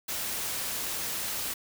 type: noise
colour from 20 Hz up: white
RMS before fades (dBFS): -33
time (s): 0.08-1.54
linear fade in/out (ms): 10
effects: none